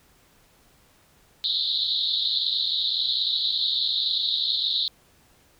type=band-pass noise; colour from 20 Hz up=pink; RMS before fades=-25 dBFS; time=1.44-4.88 s; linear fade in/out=0 ms; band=3600 to 4200 Hz; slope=96 dB/octave; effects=pink hiss -59 dBFS RMS until 5.59 s